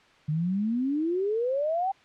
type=exponential sweep; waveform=sine; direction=up; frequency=147.1 to 795 Hz; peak=-24 dBFS; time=0.28-1.92 s; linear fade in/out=10 ms; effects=white hiss -57 dBFS RMS until 2.04 s + low-pass 3000 Hz 12 dB/octave